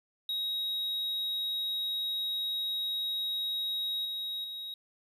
triangle tone with level steps, 3798 Hz, A#7, 32 cents sharp, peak -29 / -32 / -36 dBFS, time 0.29-4.74 s, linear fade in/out 2 ms, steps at 4.05 / 4.44 s, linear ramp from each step 2 ms, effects none

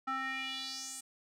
square tone with band-pass filter sweep, 264.8 Hz, C4, 21 cents sharp, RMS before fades -39 dBFS, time 0.07-1.01 s, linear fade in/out 10 ms, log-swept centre 1200 to 8900 Hz, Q 3.5, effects none

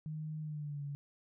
sine tone with pitch glide, 154.8 to 142.77 Hz, D#3 to D3, -9 to -49 cents, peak -38 dBFS, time 0.06-0.95 s, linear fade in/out 0 ms, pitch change -140 cents, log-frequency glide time 0.41-0.83 s, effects none

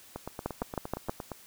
two click trains, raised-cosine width 1 ms, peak -16 / -22 dBFS, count 5 / 11, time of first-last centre 0.46-1.095 / 0.16-1.317 s, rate 6.3 / 8.64 Hz, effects white hiss -54 dBFS RMS until 1.46 s

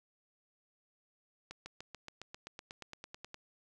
accelerating click train, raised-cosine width 0.2 ms, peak -28 dBFS, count 16, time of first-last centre 1.51-3.344 s, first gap 150 ms, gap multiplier 0.97, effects none

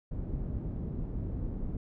pink low-pass noise, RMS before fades -35 dBFS, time 0.11-1.77 s, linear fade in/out 5 ms, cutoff 250 Hz, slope 12 dB/octave, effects none

